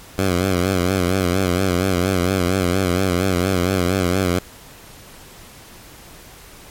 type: tone with vibrato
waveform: 10% pulse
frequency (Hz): 92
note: F#2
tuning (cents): -9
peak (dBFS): -8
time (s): 0.18-4.39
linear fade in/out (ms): 5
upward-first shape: sine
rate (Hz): 4.3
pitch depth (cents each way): 89
effects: pink hiss -42 dBFS RMS until 6.7 s + MP3 64 kbps